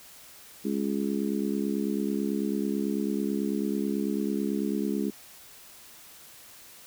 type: harmonic tone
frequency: 69.1 Hz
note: C#2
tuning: 5 cents flat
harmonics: 3 / 4 / 5 / 6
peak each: -29 / -31 / -33 / -35 dBFS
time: 0.64-5.11 s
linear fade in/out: 20 ms
effects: white hiss -50 dBFS RMS until 6.86 s